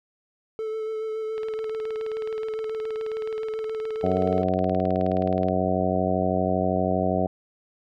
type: tone with vibrato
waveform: triangle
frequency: 438.1 Hz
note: A4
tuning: 7 cents flat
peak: -25 dBFS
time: 0.59-4.42 s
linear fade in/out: 0 ms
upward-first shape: sine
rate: 7.1 Hz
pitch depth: 17 cents each way
type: click train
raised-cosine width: 0.3 ms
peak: -25 dBFS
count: 79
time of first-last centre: 1.38-5.485 s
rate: 19 Hz
type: harmonic tone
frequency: 92.6 Hz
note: F#2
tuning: 2 cents sharp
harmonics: 1 / 2 / 3 / 4 / 5 / 6 / 7 / 8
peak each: -31 / -27 / -30 / -31 / -31 / -30 / -27 / -29 dBFS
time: 4.03-7.27 s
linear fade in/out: 5 ms
effects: none